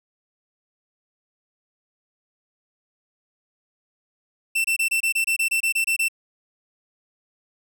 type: tone bursts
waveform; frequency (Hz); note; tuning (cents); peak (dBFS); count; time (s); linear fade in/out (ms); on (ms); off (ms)
45% pulse; 2682; E7; +29; -19; 13; 4.55-6.085; 10; 95; 25
effects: none